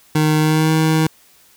25% pulse tone with pitch glide, 154.3 to 158.27 Hz, D#3 to D#3, -14 to +30 cents, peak -9 dBFS, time 0.15-1.07 s, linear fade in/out 5 ms, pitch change +44 cents, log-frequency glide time 0.39-0.71 s, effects white hiss -51 dBFS RMS until 1.56 s

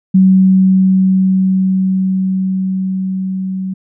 sine tone with level ramp, 188.8 Hz, F#3, 35 cents sharp, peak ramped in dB -4 to -17 dBFS, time 0.14-3.74 s, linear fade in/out 10 ms, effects none

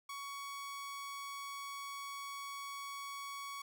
sawtooth tone, 1120 Hz, C#6, 18 cents sharp, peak -39 dBFS, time 0.09-3.62 s, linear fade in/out 5 ms, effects none

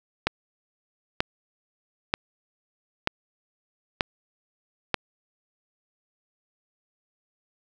click train, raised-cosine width 0.3 ms, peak -5 dBFS, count 6, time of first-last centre 0.27-4.943 s, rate 1.07 Hz, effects none

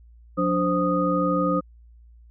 sine tone cluster, 179.5 / 292.2 / 521 / 1241 Hz, F3 / D4 / C5 / D#6, +48 / -9 / -7 / -5 cents, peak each -25 dBFS, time 0.37-1.61 s, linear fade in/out 20 ms, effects added 58 Hz sine -47 dBFS peak until 2.3 s

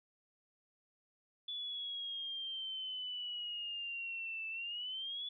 sine exponential two-way sweep, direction down then up, 3453 to 2637 to 3453 Hz, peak -39 dBFS, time 1.48-5.29 s, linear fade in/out 5 ms, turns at 4.49 s, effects none

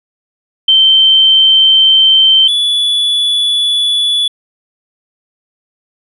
sine / triangle tone pair in turn, 3112 / 3433 Hz, G7 / A7, -13 / -43 cents, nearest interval major second, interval 170 cents, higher second, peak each -4 / -8 dBFS, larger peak first, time 0.68-2.48 / 2.48-4.28 s, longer neither, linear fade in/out 5 ms, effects resampled to 32000 Hz

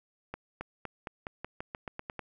accelerating click train, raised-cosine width 0.5 ms, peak -22 dBFS, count 12, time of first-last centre 0.34-2.193 s, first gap 270 ms, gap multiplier 0.9, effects none

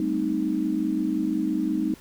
sine chord, A half-diminished seventh, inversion third, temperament equal with one note detuned, 196 / 221.7 / 261.6 / 311.1 Hz, G3 / A3 / C4 / Eb4, 0 / +13 / 0 / 0 cents, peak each -30 / -30 / -29 / -25 dBFS, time 0-1.94 s, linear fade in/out 2 ms, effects pink hiss -51 dBFS RMS until 2 s

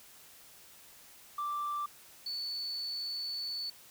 sine tone pair in turn, 1174.7 / 4461 Hz, D6 / C#8, 0 / +10 cents, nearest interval octave + major seventh, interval 2310 cents, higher second, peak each -31 / -34 dBFS, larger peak first, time 1.38-1.86 / 2.26-3.7 s, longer second, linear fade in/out 5 ms, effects tanh soft clip ceiling -30 dBFS + white hiss -56 dBFS RMS until 3.9 s

